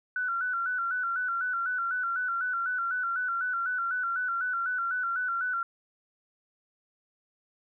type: tone with vibrato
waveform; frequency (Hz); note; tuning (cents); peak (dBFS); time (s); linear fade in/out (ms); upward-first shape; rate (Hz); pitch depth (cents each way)
sine; 1432; F6; +43; -27; 0.16-5.63; 2; square; 4; 73
effects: none